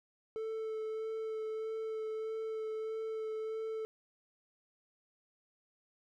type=tone with vibrato; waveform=triangle; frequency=440 Hz; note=A4; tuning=in tune; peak=-34 dBFS; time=0.36-3.85 s; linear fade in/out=0 ms; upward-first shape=sine; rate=1.6 Hz; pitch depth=12 cents each way; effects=none